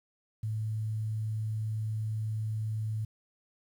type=tone with quantisation; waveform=sine; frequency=109 Hz; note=A2; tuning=16 cents flat; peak=-30 dBFS; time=0.43-3.05 s; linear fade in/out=5 ms; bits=10; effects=none